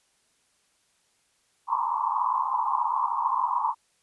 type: band-pass noise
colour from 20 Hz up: white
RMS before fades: -26 dBFS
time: 1.67-3.75 s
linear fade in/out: 50 ms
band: 870 to 1100 Hz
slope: 96 dB/octave
effects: white hiss -68 dBFS RMS until 4.02 s + resampled to 24000 Hz